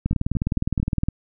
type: two click trains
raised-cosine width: 5 ms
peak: -15 / -9 dBFS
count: 4 / 21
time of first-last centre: 0.13-0.8 / 0.06-1.086 s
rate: 4.48 / 19.5 Hz
effects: none